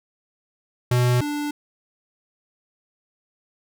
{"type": "tone pair in turn", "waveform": "square", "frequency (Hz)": [123.47, 293.7], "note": ["B2", "D4"], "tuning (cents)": [0, 0], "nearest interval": "octave + minor third", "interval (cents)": 1500, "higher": "second", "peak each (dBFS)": [-17, -25], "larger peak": "first", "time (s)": [[0.91, 1.21], [1.21, 1.51]], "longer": "neither", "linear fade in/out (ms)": 5, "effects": []}